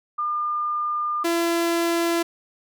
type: tone pair in turn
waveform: sine / sawtooth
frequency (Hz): 1205 / 338.1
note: D6 / E4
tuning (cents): +44 / +44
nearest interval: octave + minor seventh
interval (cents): 2200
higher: first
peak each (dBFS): -22 / -16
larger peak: second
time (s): 0.18-1.24 / 1.24-2.23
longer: first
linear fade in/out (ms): 10
effects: none